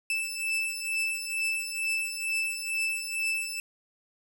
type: beating tone pair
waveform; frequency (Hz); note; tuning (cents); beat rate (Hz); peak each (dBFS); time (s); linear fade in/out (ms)
40% pulse; 2637 / 2639.2; E7 / E7; 0 / +1; 2.2; -32 / -29; 0.1-3.6; 2
effects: none